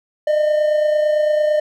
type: tone pair together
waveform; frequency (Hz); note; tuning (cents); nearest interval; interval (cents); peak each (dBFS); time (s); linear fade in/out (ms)
triangle; 604 / 632.9; D5 / D#5; +48 / +29; minor second; 81; -12 / -22; 0.27-1.6; 5
effects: none